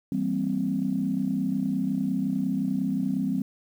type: chord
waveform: sine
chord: C dominant seventh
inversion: first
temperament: equal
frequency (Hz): 164.81 / 196 / 233.1 / 261.6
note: E3 / G3 / Bb3 / C4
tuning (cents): 0 / 0 / 0 / 0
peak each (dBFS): -33 / -27 / -33 / -27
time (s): 0.12-3.42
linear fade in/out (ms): 2
effects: tanh soft clip ceiling -14 dBFS + 9-bit